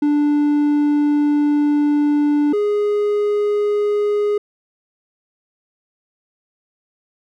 triangle tone pair in turn, 293.7 / 414.5 Hz, D4 / G#4, 0 / -3 cents, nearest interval tritone, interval 597 cents, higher second, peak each -11 / -13 dBFS, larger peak first, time 0.02-2.53 / 2.53-4.38 s, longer first, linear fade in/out 5 ms, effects none

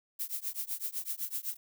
violet noise with tremolo, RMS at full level -33 dBFS, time 0.19-1.57 s, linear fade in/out 10 ms, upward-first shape triangle, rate 7.9 Hz, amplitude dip 100%, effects none

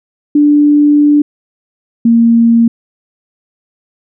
sine tone pair in turn, 293.7 / 231.6 Hz, D4 / A#3, 0 / -11 cents, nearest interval major third, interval 411 cents, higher first, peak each -4 dBFS, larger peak neither, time 0.35-1.22 / 2.05-2.68 s, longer first, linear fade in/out 5 ms, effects none

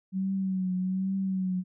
sine tone with vibrato, 188.3 Hz, F#3, 31 cents sharp, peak -26 dBFS, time 0.12-1.64 s, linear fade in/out 50 ms, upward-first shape triangle, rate 1.2 Hz, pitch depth 52 cents each way, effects none

